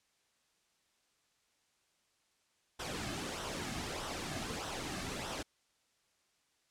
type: noise with flanger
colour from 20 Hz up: pink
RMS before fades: -40 dBFS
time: 2.79-5.43 s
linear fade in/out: 10 ms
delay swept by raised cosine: 0.43 to 2.13 ms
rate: 1.6 Hz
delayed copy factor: -0.55
effects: white hiss -75 dBFS RMS until 6.7 s + low-pass 8000 Hz 12 dB/octave